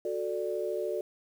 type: chord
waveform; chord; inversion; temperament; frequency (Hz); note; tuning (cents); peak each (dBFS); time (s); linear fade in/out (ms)
sine; D major; first; just; 367.1 / 440.5 / 587.3; F#4 / A4 / D5; -14 / +2 / 0; -34; 0.05-1.01; 2
effects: 9-bit